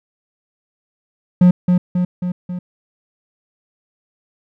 triangle tone with echo, 179.2 Hz, F3, 45 cents sharp, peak -4 dBFS, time 1.41-1.51 s, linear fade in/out 5 ms, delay 270 ms, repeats 4, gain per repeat -4 dB, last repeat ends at 2.59 s, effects none

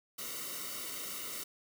white noise with comb filter, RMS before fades -41 dBFS, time 0.18-1.44 s, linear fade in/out 10 ms, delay 1.2 ms, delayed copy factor -0.8, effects none

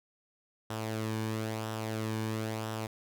sawtooth tone with flanger, 110 Hz, A2, in tune, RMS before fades -35 dBFS, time 0.7-2.87 s, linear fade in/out 5 ms, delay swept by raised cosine 0.44 to 1.54 ms, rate 1 Hz, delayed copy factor -0.5, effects none

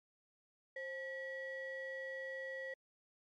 triangle ring-modulated tone, 701 Hz, F5, 6 cents sharp, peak -36 dBFS, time 0.76-2.74 s, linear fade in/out 5 ms, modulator 1230 Hz, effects tanh soft clip ceiling -33 dBFS + MP3 64 kbps

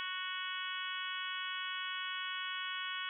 harmonic tone, 370 Hz, F#4, in tune, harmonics 3 / 4 / 5 / 6 / 7 / 8 / 9, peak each -44 / -43 / -46 / -47 / -48 / -44 / -45 dBFS, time 0-3.09 s, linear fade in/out 0 ms, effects none

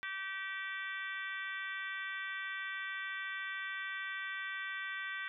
harmonic tone, 386.6 Hz, G4, 24 cents flat, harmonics 3 / 4 / 5 / 6 / 7 / 8 / 9, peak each -48 / -42 / -42 / -47 / -54 / -55 / -51 dBFS, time 0.03-5.28 s, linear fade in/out 0 ms, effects none

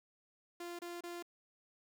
sawtooth tone bursts, 346.9 Hz, F4, 12 cents flat, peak -39 dBFS, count 3, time 0.6-1.226 s, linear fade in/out 5 ms, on 190 ms, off 28 ms, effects 11-bit

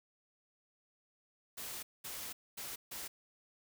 white noise bursts at uneven times, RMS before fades -44 dBFS, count 4, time 1.57-1.83 / 2.04-2.33 / 2.57-2.76 / 2.91-3.08 s, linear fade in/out 10 ms, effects none

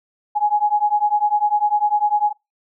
sine beating tone pair, 830.6 / 840.6 Hz, G#5 / G#5, 0 / +21 cents, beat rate 10 Hz, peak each -18 dBFS, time 0.35-2.33 s, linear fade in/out 20 ms, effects noise-tail reverb RT60 0.2 s tail -24 dB re dry

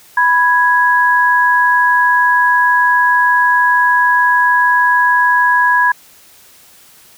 sine tone pair together, 987.8 / 1661.2 Hz, B5 / G#6, 0 / 0 cents, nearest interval major sixth, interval 900 cents, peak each -11 dBFS, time 0.17-5.92 s, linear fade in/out 5 ms, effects white hiss -44 dBFS RMS until 7.17 s

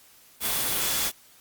sine tone in noise, 3427 Hz, A7, 46 cents flat, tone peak -37 dBFS, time 0.4-1.12 s, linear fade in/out 50 ms, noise white, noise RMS -26 dBFS, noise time 0.4-1.12 s, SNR -14 dB, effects white hiss -55 dBFS RMS until 1.4 s + Opus 48 kbps

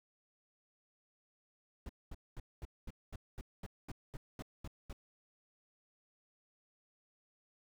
brown noise bursts, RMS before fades -44 dBFS, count 13, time 1.86-4.929 s, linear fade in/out 2 ms, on 33 ms, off 220 ms, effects none

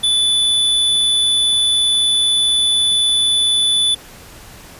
square tone, 3482 Hz, A7, 19 cents flat, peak -13 dBFS, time 0.03-3.95 s, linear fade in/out 10 ms, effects pink hiss -39 dBFS RMS until 4.79 s + resampled to 32000 Hz

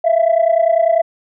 sine tone pair together, 650 / 680.1 Hz, E5 / F5, -24 / -46 cents, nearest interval minor second, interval 78 cents, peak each -12 dBFS, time 0.04-1.02 s, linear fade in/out 10 ms, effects tanh soft clip ceiling -6 dBFS

